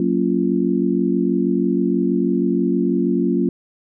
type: chord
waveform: sine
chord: Gb major seventh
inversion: none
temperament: just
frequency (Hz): 185 / 231.2 / 277.5 / 346.9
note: Gb3 / Bb3 / Db4 / F4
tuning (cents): 0 / -14 / +2 / -12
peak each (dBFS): -21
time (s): 0-3.49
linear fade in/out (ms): 2
effects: none